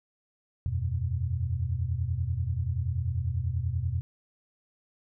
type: chord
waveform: sine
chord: E suspended second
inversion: none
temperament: just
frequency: 82.41 / 92.71 / 123.61 Hz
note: E2 / F#2 / B2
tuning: 0 / +4 / +2 cents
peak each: -31 dBFS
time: 0.66-4.01 s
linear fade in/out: 0 ms
effects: none